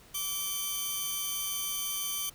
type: tone pair together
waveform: 5% pulse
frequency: 1160 / 3102 Hz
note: D6 / G7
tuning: -22 / -19 cents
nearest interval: octave + perfect fourth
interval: 1703 cents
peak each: -26 / -24 dBFS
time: 0.14-2.3 s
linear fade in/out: 10 ms
effects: pink hiss -56 dBFS RMS until 2.34 s